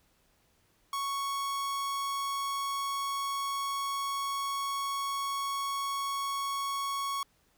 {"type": "tone", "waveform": "45% pulse", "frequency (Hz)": 1108.7, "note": "C#6", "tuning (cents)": 0, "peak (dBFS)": -31, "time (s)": [0.93, 7.23], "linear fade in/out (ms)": 2, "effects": ["pink hiss -69 dBFS RMS until 7.57 s"]}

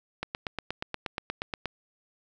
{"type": "click train", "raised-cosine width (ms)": 0.3, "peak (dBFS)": -15, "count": 13, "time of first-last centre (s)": [0.23, 1.657], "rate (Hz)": 8.41, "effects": []}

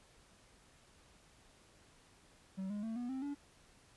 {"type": "tone with pitch steps", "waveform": "triangle", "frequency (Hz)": [190.6, 206.7, 224.1, 242.9, 263.4, 285.6], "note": ["G3", "G#3", "A3", "B3", "C4", "D4"], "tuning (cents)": [-48, -8, 32, -29, 12, -48], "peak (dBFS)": -36, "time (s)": [2.57, 3.35], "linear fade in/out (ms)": 20, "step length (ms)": 130, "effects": ["pink hiss -65 dBFS RMS until 3.96 s", "resampled to 24000 Hz"]}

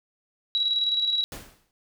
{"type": "tone with tremolo", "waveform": "sine", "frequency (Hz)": 3889, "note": "B7", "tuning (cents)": -27, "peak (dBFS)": -20, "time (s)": [0.55, 1.24], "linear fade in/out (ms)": 0, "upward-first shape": "square", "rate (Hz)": 19, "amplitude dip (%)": 40}
{"type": "noise with exponential decay", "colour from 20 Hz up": "pink", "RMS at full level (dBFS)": -35, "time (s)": [1.32, 1.71], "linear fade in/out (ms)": 1, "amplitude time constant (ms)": 84}
{"effects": []}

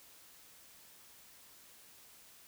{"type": "silence", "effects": ["white hiss -59 dBFS RMS until 2.47 s"]}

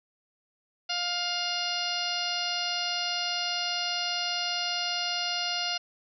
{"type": "harmonic tone", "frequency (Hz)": 705, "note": "F5", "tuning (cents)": 16, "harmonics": [1, 2, 3, 4, 5, 6, 7, 8], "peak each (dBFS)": [-36, -37, -40, -33, -40, -35, -34, -41], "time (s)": [0.89, 5.78], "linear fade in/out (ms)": 10, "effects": []}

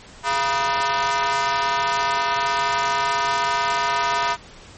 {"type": "tone with high-pass filter", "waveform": "square", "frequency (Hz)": 137.8, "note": "C#3", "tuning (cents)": -10, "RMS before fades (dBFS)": -21, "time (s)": [0.23, 4.37], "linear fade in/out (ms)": 50, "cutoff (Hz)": 990, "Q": 2.5, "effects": ["pink hiss -44 dBFS RMS until 4.77 s", "MP3 32 kbps"]}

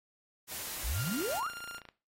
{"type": "noise", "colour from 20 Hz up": "white", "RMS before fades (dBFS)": -40, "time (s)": [0.47, 1.42], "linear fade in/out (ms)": 50}
{"type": "exponential sweep", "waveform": "sine", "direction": "up", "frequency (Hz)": [46.25, 1568], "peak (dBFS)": -32, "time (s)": [0.83, 1.5], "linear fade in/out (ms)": 20}
{"type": "tone with tremolo", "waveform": "sawtooth", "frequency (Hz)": 1396.9, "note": "F6", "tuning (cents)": 0, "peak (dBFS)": -37, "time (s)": [0.93, 1.81], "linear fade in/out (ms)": 50, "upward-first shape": "square", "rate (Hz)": 16, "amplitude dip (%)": 35}
{"type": "click train", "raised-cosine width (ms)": 0.3, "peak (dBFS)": -32, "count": 25, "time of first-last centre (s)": [1.04, 1.888], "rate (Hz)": 28.3}
{"effects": ["noise-tail reverb RT60 0.3 s tail -17 dB re dry", "AAC 48 kbps"]}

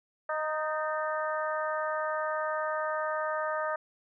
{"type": "harmonic tone with a mistuned harmonic", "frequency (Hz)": 310, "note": "D#4", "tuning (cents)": -6, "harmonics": [2, 3, 4, 5, 6], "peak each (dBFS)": [-32, -37, -34, -38, -41], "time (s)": [0.29, 3.76], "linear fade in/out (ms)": 5, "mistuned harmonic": 6, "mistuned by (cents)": -46, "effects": []}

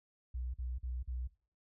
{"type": "tone bursts", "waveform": "sine", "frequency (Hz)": 62, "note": "B1", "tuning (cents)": 7, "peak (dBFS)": -35, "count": 4, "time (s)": [0.34, 1.275], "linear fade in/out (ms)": 10, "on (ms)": 200, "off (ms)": 45, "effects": ["noise-tail reverb RT60 0.4 s tail -20 dB re dry", "tanh soft clip ceiling -32 dBFS"]}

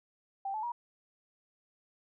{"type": "tone with pitch steps", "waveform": "sine", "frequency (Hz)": [784, 864.9, 954.1], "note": ["G5", "A5", "A#5"], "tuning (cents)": [0, -30, 40], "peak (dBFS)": -33, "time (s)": [0.45, 0.72], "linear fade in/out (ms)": 5, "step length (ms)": 90, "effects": []}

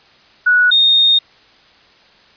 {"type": "tone pair in turn", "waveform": "sine", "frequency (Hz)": [1469, 3689], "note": ["F#6", "A#7"], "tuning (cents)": [-13, -19], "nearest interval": "octave + major third", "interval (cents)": 1594, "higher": "second", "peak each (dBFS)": -8, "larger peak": "neither", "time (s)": [[0.46, 0.71], [0.71, 1.19]], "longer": "second", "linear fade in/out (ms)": 10, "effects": ["white hiss -48 dBFS RMS until 2.36 s", "resampled to 11025 Hz"]}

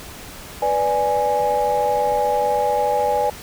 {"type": "chord", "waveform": "sine", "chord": "G# diminished", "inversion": "first", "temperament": "equal", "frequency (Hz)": [493.9, 587.3, 830.6], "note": ["B4", "D5", "G#5"], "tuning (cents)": [0, 0, 0], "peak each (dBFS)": [-21, -21, -18], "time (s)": [0.62, 3.3], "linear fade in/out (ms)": 5, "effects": ["tanh soft clip ceiling -10 dBFS", "pink hiss -37 dBFS RMS until 3.42 s"]}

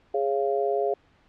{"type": "harmonic tone", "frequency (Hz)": 138.1, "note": "C#3", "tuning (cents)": -6, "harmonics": [3, 4, 5], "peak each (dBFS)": [-25, -29, -27], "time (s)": [0.14, 0.94], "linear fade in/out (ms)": 5, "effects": ["pink hiss -61 dBFS RMS until 1.28 s", "low-pass 3000 Hz 12 dB/octave"]}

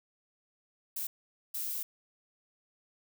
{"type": "noise bursts at uneven times", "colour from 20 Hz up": "violet", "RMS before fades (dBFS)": -36, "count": 2, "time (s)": [[0.96, 1.07], [1.54, 1.83]], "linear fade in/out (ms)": 5, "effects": []}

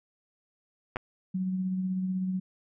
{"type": "clicks", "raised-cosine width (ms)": 0.5, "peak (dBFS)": -17, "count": 2, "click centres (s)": [0.96, 0.968]}
{"type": "tone with tremolo", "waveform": "sine", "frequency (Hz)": 186.3, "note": "F#3", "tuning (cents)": 12, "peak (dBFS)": -26, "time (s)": [1.34, 2.4], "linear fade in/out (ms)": 10, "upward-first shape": "sine", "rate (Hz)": 16, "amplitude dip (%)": 30}
{"effects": []}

